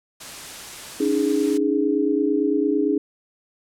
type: noise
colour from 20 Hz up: white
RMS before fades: -36 dBFS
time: 0.2-1.58 s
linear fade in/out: 10 ms
type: chord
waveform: sine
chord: C# suspended second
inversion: none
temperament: equal with one note detuned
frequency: 282.2 / 311.1 / 415.3 Hz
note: C#4 / D#4 / G#4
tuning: +31 / 0 / 0 cents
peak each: -22 dBFS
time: 1-2.98 s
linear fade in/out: 5 ms
effects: low-pass 10000 Hz 12 dB/octave